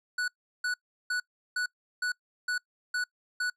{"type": "tone bursts", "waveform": "square", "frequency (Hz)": 1477, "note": "F#6", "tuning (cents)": -3, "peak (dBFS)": -28, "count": 8, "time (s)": [0.18, 3.5], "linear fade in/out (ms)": 5, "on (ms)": 100, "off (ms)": 360, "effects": ["noise-tail reverb RT60 0.1 s tail -24 dB re dry", "low-pass 8000 Hz 12 dB/octave"]}